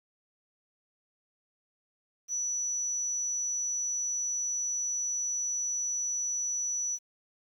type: tone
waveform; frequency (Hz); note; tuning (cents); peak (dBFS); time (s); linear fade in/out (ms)
sine; 5920; F#8; 0; -29; 2.28-6.99; 50
effects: 10-bit